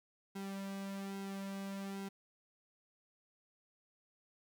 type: tone with flanger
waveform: sawtooth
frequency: 196 Hz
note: G3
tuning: in tune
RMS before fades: -43 dBFS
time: 0.35-2.09 s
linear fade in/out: 10 ms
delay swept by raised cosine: 1.7 to 2.9 ms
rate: 1.2 Hz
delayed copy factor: -0.65
effects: 13-bit